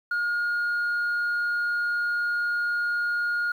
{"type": "tone", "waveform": "sine", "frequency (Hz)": 1427, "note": "F6", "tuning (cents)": 37, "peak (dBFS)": -21, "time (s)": [0.11, 3.52], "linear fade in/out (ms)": 5, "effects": ["tanh soft clip ceiling -22 dBFS", "9-bit"]}